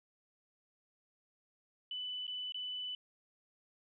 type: tone with dropouts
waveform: sine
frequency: 2992 Hz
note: F#7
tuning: 19 cents sharp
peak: -38 dBFS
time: 1.91-2.95 s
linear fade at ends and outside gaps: 2 ms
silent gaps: 2.268-2.278 / 2.522-2.544 s
effects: none